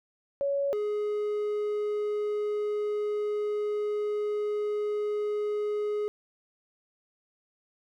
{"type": "tone pair in turn", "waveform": ["sine", "triangle"], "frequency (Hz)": [560, 418.3], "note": ["C#5", "G#4"], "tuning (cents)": [18, 12], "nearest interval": "perfect fourth", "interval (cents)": 506, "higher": "first", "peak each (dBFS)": [-25, -25], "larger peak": "neither", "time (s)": [[0.41, 0.73], [0.73, 6.08]], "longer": "second", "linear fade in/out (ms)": 0, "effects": []}